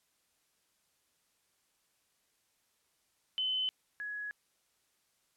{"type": "tone pair in turn", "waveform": "sine", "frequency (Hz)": [3039, 1679.2], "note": ["F#7", "G#6"], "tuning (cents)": [46, 19], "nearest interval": "minor seventh", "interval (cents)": 1027, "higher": "first", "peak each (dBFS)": [-30, -37], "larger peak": "first", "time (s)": [[3.38, 3.69], [4, 4.31]], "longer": "neither", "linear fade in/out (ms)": 0, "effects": ["white hiss -75 dBFS RMS until 5.36 s", "low-pass 12000 Hz 12 dB/octave"]}